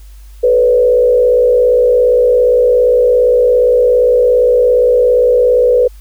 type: tone with frequency modulation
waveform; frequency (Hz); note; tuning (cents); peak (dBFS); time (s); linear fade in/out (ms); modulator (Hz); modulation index
sine; 493.9; B4; 0; -6; 0.43-5.88; 10; 57.4; 0.75
effects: added 50 Hz sine -32 dBFS peak until 6 s + white hiss -49 dBFS RMS until 6 s